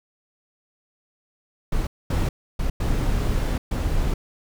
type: noise bursts at uneven times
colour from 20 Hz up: brown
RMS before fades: -22 dBFS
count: 5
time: 1.72-1.87 / 2.1-2.29 / 2.59-2.7 / 2.8-3.58 / 3.71-4.14 s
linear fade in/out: 5 ms
effects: none